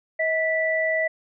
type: tone pair together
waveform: sine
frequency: 639.5 / 1969 Hz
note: D#5 / B6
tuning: +47 / -6 cents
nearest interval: octave + perfect fifth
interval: 1947 cents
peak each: -23 dBFS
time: 0.19-1.08 s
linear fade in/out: 10 ms
effects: none